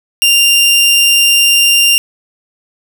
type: tone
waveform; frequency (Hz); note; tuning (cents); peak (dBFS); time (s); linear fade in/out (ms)
sawtooth; 2789; F7; -3; -3; 0.22-1.98; 0
effects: none